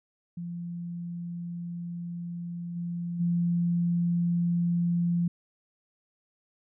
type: tone with level steps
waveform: sine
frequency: 172.5 Hz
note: F3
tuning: 21 cents flat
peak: -33 / -30 / -23 dBFS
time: 0.37-5.28 s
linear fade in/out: 5 ms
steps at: 2.75 / 3.19 s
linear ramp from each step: 20 ms
effects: none